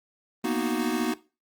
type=chord; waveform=square; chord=B major seventh; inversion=third; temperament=equal; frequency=233.1 / 246.9 / 311.1 / 370 Hz; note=A#3 / B3 / D#4 / F#4; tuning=0 / 0 / 0 / 0 cents; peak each=-31 dBFS; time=0.44-1.14 s; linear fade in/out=5 ms; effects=noise-tail reverb RT60 0.3 s tail -18 dB re dry + Opus 32 kbps